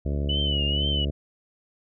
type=harmonic tone; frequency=71.5 Hz; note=D2; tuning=46 cents flat; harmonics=1 / 2 / 3 / 4 / 5 / 6 / 7 / 8 / 9; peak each=-25 / -31 / -35 / -37 / -39 / -41 / -42 / -43 / -44 dBFS; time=0.05-1.11 s; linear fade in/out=10 ms
type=tone with vibrato; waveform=sine; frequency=2960 Hz; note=F#7; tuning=in tune; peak=-25 dBFS; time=0.29-1.05 s; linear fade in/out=5 ms; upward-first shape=triangle; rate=2.1 Hz; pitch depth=100 cents each way
effects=none